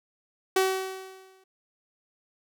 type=tone with exponential decay; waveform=sawtooth; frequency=379.3 Hz; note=F#4; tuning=43 cents sharp; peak=-15 dBFS; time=0.56-1.44 s; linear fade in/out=5 ms; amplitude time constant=190 ms; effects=none